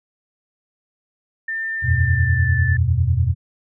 sine tone with pitch glide, 1796 to 1755 Hz, A6 to A6, +35 to -5 cents, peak -22 dBFS, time 1.48-2.77 s, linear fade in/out 5 ms, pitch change -40 cents, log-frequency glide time 1.89-2.54 s
sine chord, E suspended second, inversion none, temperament equal, 82.41 / 92.5 / 123.47 Hz, E2 / F#2 / B2, 0 / 0 / 0 cents, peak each -19 dBFS, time 1.82-3.35 s, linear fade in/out 50 ms
effects none

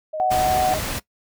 sine tone with vibrato, 622.3 Hz, D#5, in tune, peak -25 dBFS, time 0.13-0.79 s, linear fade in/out 10 ms, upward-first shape square, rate 16 Hz, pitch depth 8 cents each way
sine tone, 745 Hz, F#5, 12 cents sharp, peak -17 dBFS, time 0.2-0.74 s, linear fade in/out 0 ms
pink noise, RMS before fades -27 dBFS, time 0.3-1 s, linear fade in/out 20 ms
effects noise-tail reverb RT60 0.1 s tail -19 dB re dry

